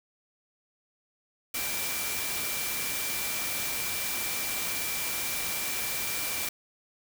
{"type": "tone in noise", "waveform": "sine", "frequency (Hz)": 2349, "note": "D7", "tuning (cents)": 0, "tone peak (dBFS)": -38, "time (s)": [1.54, 6.49], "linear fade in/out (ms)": 5, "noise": "white", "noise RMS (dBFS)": -32, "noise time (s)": [1.54, 6.49], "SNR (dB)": -9, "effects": []}